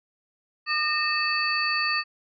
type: tone cluster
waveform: sine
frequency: 1208 / 1837 / 2615 / 4522 Hz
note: D6 / A#6 / E7 / C#8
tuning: +48 / -26 / -15 / +34 cents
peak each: -28 dBFS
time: 0.66-2.04 s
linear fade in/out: 50 ms
effects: none